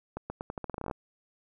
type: accelerating click train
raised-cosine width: 1 ms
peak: -21 dBFS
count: 15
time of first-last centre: 0.17-0.912 s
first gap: 130 ms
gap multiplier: 0.84
effects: none